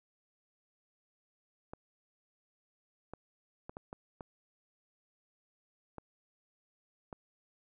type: clicks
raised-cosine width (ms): 1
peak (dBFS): -29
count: 8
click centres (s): 1.735 / 3.136 / 3.695 / 3.769 / 3.929 / 4.208 / 5.983 / 7.128
effects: none